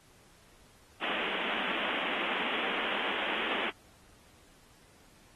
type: band-pass noise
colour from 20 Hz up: white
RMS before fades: -34 dBFS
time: 1.01-3.71 s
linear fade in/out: 20 ms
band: 190 to 3300 Hz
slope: 96 dB/octave
effects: pink hiss -61 dBFS RMS until 5.35 s + AAC 32 kbps